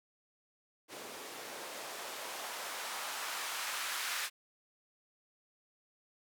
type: noise with band-pass filter sweep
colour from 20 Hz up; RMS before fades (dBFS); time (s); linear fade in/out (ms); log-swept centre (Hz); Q
blue; -41; 0.88-4.3; 50; 350 to 1500; 1.1
effects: none